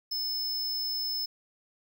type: tone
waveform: square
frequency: 5230 Hz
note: E8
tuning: 15 cents flat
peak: -30 dBFS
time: 0.11-1.26 s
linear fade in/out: 10 ms
effects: 11-bit